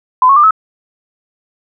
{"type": "tone with pitch steps", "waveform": "sine", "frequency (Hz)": [1015, 1100.5, 1193.2, 1293.7], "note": ["B5", "C#6", "D6", "E6"], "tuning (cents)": [47, -13, 27, -33], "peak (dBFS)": -4, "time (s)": [0.22, 0.508], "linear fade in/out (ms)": 2, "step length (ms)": 72, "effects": []}